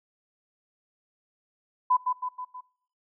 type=tone with echo; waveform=sine; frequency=1003 Hz; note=B5; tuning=26 cents sharp; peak=-18 dBFS; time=1.9-1.97 s; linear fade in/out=10 ms; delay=160 ms; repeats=4; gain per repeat=-5 dB; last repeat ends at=2.61 s; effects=noise-tail reverb RT60 0.6 s tail -24 dB re dry